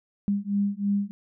sine beating tone pair, 200 / 203.1 Hz, G3 / G#3, +35 / -38 cents, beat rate 3.1 Hz, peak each -26 dBFS, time 0.28-1.11 s, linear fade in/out 0 ms, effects none

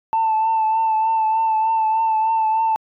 sine tone with vibrato, 885 Hz, A5, 10 cents sharp, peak -14 dBFS, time 0.13-2.76 s, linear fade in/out 0 ms, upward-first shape triangle, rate 3.3 Hz, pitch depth 32 cents each way, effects tanh soft clip ceiling -12 dBFS

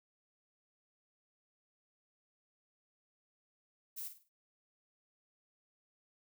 violet noise with echo, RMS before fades -43 dBFS, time 3.96-4.09 s, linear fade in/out 20 ms, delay 51 ms, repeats 4, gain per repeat -9 dB, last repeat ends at 4.294 s, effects noise-tail reverb RT60 0.1 s tail -23 dB re dry

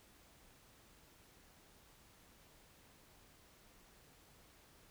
silence, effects pink hiss -65 dBFS RMS until 4.9 s

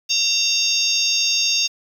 harmonic tone with a mistuned harmonic, 916 Hz, A#5, 31 cents flat, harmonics 3 / 4 / 5 / 6 / 7, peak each -23 / -23 / -23 / -23 / -23 dBFS, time 0.09-1.68 s, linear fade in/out 20 ms, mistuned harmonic 5, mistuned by +61 cents, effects 7-bit

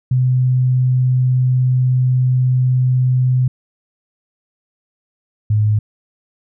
sine tone pair in turn, 127.4 / 106.44 Hz, C3 / G#2, -46 / +43 cents, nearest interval minor third, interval 311 cents, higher first, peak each -11 dBFS, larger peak neither, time 0.11-3.48 / 5.5-5.79 s, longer first, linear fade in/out 5 ms, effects none

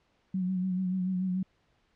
sine tone with vibrato, 185 Hz, F#3, in tune, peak -27 dBFS, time 0.34-1.43 s, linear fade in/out 5 ms, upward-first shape sine, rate 6.9 Hz, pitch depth 40 cents each way, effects pink hiss -70 dBFS RMS until 1.95 s + low-pass 4000 Hz 12 dB/octave

